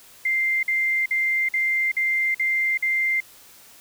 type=tone bursts; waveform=sine; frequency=2093 Hz; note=C7; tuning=in tune; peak=-19 dBFS; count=7; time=0.25-3.204 s; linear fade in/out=5 ms; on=380 ms; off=49 ms; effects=white hiss -49 dBFS RMS until 3.8 s